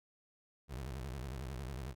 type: tone with vibrato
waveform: 25% pulse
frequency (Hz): 65.6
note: C2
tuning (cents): +5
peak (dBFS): -37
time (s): 0.68-1.95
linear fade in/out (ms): 50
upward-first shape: sine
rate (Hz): 11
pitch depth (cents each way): 200
effects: none